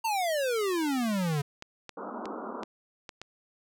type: exponential sweep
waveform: square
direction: down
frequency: 930 to 138.59 Hz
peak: -27 dBFS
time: 0.04-1.42 s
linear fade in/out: 10 ms
type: clicks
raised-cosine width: 0.2 ms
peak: -23 dBFS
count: 6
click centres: 1.624 / 1.893 / 2.256 / 2.633 / 3.092 / 3.216 s
type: band-pass noise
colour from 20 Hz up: pink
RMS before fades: -38 dBFS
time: 1.97-2.64 s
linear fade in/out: 5 ms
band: 200 to 1400 Hz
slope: 96 dB/octave
effects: none